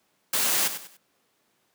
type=noise with echo; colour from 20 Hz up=white; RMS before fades=-24 dBFS; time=0.33-0.68 s; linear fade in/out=5 ms; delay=97 ms; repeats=3; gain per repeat=-10 dB; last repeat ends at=0.971 s; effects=pink hiss -69 dBFS RMS until 1.74 s + high-pass 200 Hz 12 dB/octave